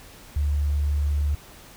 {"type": "tone", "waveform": "sine", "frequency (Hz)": 72.8, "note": "D2", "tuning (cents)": -15, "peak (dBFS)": -20, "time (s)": [0.36, 1.35], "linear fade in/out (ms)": 5, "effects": ["pink hiss -47 dBFS RMS until 1.76 s"]}